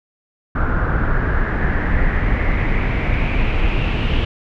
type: noise with low-pass filter sweep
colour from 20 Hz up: brown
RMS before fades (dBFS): -17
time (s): 0.55-4.25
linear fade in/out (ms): 5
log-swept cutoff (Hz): 1400 to 2900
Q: 5
effects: none